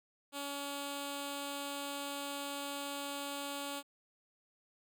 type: tone with notch filter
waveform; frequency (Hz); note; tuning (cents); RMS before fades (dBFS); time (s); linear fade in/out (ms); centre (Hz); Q
5% pulse; 282.6; C#4; +34; -41; 0.32-3.83; 50; 1900; 1.2
effects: none